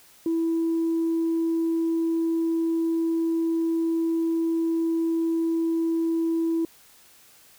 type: tone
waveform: sine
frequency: 329.6 Hz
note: E4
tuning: in tune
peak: -20 dBFS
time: 0.26-6.65 s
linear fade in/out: 2 ms
effects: tanh soft clip ceiling -18 dBFS + white hiss -54 dBFS RMS until 7.58 s